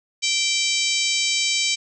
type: harmonic tone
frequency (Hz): 778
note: G5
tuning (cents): -13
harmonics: 3 / 4 / 5 / 6 / 7 / 8 / 9 / 10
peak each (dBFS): -25 / -26 / -27 / -28 / -28 / -29 / -30 / -30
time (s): 0.22-1.76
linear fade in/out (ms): 20
effects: none